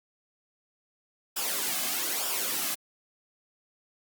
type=noise with flanger; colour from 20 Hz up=white; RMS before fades=-30 dBFS; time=1.36-2.75 s; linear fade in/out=10 ms; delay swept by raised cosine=0.47 to 2.17 ms; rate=1.1 Hz; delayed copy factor=-0.6; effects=high-pass 200 Hz 12 dB/octave + Opus 48 kbps